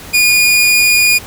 sawtooth tone, 2442 Hz, D#7, 33 cents flat, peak -4 dBFS, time 0.13-1.19 s, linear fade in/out 20 ms, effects pink hiss -32 dBFS RMS until 1.26 s

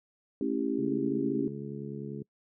sine chord, A dominant seventh, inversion none, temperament just, 220 / 275 / 330 / 396 Hz, A3 / C#4 / E4 / G4, 0 / -14 / +2 / +18 cents, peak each -35 / -30 / -34 / -34 dBFS, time 0.41-1.48 s, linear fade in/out 2 ms
harmonic tone, 70.2 Hz, C#2, 22 cents sharp, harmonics 2 / 3 / 4 / 5 / 6, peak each -40 / -40 / -47 / -44 / -43 dBFS, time 0.78-2.23 s, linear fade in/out 10 ms
effects noise-tail reverb RT60 0.1 s tail -25 dB re dry

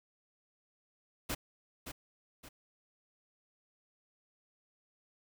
pink noise with echo, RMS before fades -36 dBFS, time 1.29-1.35 s, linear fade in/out 10 ms, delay 570 ms, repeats 2, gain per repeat -8 dB, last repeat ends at 2.49 s, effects none

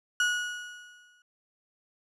35% pulse tone with exponential decay, 1457 Hz, F#6, 27 cents flat, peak -20 dBFS, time 0.2-1.22 s, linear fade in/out 2 ms, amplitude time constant 220 ms, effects low-pass 8000 Hz 12 dB/octave

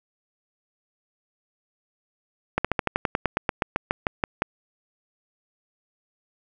slowing click train, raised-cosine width 0.5 ms, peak -6 dBFS, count 17, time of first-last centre 2.58-4.421 s, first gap 66 ms, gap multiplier 1.07, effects none

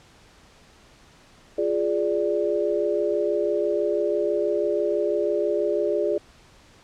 sine chord, D diminished, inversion first, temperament equal, 349.2 / 415.3 / 587.3 Hz, F4 / Ab4 / D5, 0 / 0 / 0 cents, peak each -26 / -24 / -25 dBFS, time 1.58-6.18 s, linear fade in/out 5 ms, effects pink hiss -53 dBFS RMS until 6.83 s + low-pass 7000 Hz 12 dB/octave

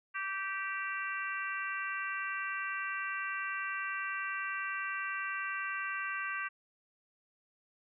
harmonic tone with a mistuned harmonic, 390 Hz, G4, 9 cents flat, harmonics 3 / 4 / 5 / 6 / 7, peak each -40 / -38 / -41 / -45 / -43 dBFS, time 0.14-6.49 s, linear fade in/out 20 ms, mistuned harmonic 3, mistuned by -15 cents, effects none

